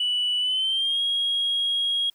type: tone with pitch glide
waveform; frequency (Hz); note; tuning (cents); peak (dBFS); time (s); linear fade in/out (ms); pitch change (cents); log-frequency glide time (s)
sine; 2960 to 3284; F#7 to G#7; 0 to -20; -20; 0-2.1; 5; +180; 0.39-1.01
effects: tanh soft clip ceiling -18 dBFS + white hiss -65 dBFS RMS until 2.14 s